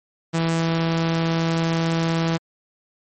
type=tone; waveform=sawtooth; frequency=164.81 Hz; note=E3; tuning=in tune; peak=-15 dBFS; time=0.33-2.38 s; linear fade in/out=20 ms; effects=MP3 32 kbps